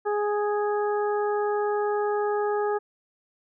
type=harmonic tone; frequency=415.3 Hz; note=G#4; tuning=in tune; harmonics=1 / 2 / 3 / 4; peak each=-24 / -29 / -34 / -38 dBFS; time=0.05-2.79 s; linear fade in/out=20 ms; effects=none